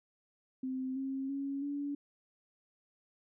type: tone with pitch steps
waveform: sine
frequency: 260.1 / 268.3 / 276.8 / 285.6 Hz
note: C4 / C4 / C#4 / D4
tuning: -10 / +44 / -2 / -48 cents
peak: -34 dBFS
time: 0.63-1.95 s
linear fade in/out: 5 ms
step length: 330 ms
effects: none